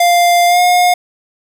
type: tone with pitch glide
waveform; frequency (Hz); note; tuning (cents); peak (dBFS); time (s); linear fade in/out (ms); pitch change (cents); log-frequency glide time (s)
square; 698.5 to 715.2; F5 to F5; 0 to +41; -8; 0-0.94; 5; +41; 0.47-0.6
effects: none